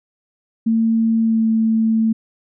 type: tone with pitch glide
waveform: sine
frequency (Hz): 225.6 to 222.9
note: A3 to A3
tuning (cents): +44 to +23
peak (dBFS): -13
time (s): 0.66-2.13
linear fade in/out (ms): 10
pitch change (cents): -21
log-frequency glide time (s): 1.2-1.46
effects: none